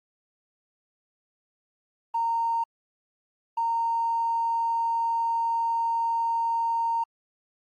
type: tone pair in turn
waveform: triangle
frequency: 922 / 922 Hz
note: A#5 / A#5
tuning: -19 / -19 cents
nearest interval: unison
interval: 0 cents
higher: neither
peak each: -19 dBFS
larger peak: neither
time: 2.14-2.64 / 3.57-7.04 s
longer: second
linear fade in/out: 10 ms
effects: tanh soft clip ceiling -21 dBFS + Opus 32 kbps